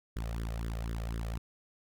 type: tone with flanger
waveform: sawtooth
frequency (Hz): 56.5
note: A1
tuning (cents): +47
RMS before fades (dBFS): -36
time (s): 0.16-1.38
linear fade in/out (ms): 5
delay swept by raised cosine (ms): 0.57 to 1.67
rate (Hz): 4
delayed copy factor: +0.9
effects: none